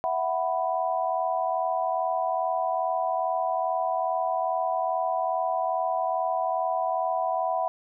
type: chord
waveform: sine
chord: E suspended second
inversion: none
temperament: just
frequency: 659.3 / 741.7 / 988.9 Hz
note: E5 / F#5 / B5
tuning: 0 / +4 / +2 cents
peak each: -28 / -27 / -30 dBFS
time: 0.04-7.68 s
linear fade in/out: 0 ms
effects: none